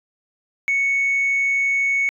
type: tone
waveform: sine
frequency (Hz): 2217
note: C#7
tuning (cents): 0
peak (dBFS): -15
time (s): 0.68-2.09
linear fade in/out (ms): 0
effects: tanh soft clip ceiling -14 dBFS